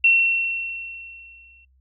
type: tone with exponential decay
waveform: sine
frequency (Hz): 2716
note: F7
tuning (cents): -49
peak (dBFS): -11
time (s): 0.04-1.65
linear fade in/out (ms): 5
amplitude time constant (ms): 350
effects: noise-tail reverb RT60 0.1 s tail -24 dB re dry + added 65 Hz sine -56 dBFS peak until 1.8 s